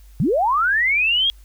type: linear sweep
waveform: sine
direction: up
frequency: 116.54 to 3322 Hz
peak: -15 dBFS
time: 0.2-1.3 s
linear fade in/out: 0 ms
effects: added 50 Hz sine -42 dBFS peak until 1.44 s + white hiss -57 dBFS RMS until 1.44 s